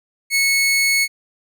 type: tone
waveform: sawtooth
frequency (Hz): 2200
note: C#7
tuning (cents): -14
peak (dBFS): -11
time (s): 0.3-1.08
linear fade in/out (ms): 50
effects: none